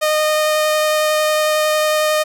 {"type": "tone with vibrato", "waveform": "sawtooth", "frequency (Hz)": 614, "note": "D#5", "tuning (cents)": -23, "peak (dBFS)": -10, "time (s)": [0.01, 2.24], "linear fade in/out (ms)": 20, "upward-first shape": "triangle", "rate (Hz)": 11, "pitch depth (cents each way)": 8, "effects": []}